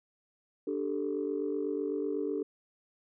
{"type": "chord", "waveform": "sine", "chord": "D suspended fourth", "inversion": "none", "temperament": "equal", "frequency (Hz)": [293.7, 392, 440], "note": ["D4", "G4", "A4"], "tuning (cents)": [0, 0, 0], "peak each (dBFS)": -34, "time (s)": [0.67, 2.43], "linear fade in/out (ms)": 5, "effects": ["tanh soft clip ceiling -22 dBFS"]}